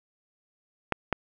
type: clicks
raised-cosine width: 0.5 ms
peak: -9 dBFS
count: 2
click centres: 0.923 / 1.127 s
effects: none